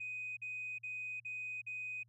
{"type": "tone bursts", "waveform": "sine", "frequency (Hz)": 2500, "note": "D#7", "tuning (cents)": 8, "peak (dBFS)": -39, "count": 5, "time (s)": [0, 2.034], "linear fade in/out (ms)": 10, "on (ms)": 370, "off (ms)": 46, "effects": ["tanh soft clip ceiling -35 dBFS", "added 117 Hz sine -66 dBFS peak until 2.08 s"]}